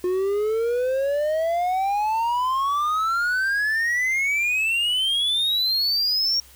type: exponential sweep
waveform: triangle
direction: up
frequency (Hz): 357 to 5600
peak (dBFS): -18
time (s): 0.04-6.4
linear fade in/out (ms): 2
effects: added 65 Hz sine -52 dBFS peak until 6.55 s + white hiss -50 dBFS RMS until 6.55 s